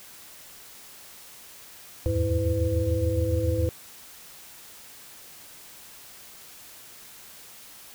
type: tone cluster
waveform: sine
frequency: 77.6 / 84.6 / 104.2 / 327.4 / 505 Hz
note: D#2 / E2 / G#2 / E4 / B4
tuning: -4 / +45 / +6 / -12 / +39 cents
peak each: -29 / -28 / -27 / -31 / -28 dBFS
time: 2.06-3.69 s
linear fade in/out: 0 ms
effects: white hiss -47 dBFS RMS until 7.94 s